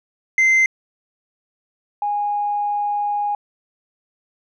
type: tone pair in turn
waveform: sine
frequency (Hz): 2076 / 823.9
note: C7 / G#5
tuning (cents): -14 / -14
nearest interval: octave + major third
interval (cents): 1600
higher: first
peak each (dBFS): -9 / -18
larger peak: first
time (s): 0.38-0.66 / 2.02-3.35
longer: second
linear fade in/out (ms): 2
effects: tanh soft clip ceiling -11 dBFS